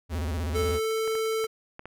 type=tone with vibrato; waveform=square; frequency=80.5 Hz; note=E2; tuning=41 cents flat; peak=-28 dBFS; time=0.09-0.8 s; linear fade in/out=50 ms; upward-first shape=square; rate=16 Hz; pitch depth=150 cents each way
type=tone with pitch glide; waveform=square; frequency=440 to 442.8 Hz; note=A4 to A4; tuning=0 to +11 cents; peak=-26 dBFS; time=0.54-1.47 s; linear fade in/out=20 ms; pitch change=+11 cents; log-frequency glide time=0.77-0.9 s
type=clicks; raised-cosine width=0.5 ms; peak=-25 dBFS; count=5; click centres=1.077 / 1.153 / 1.442 / 1.794 / 1.856 s
effects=none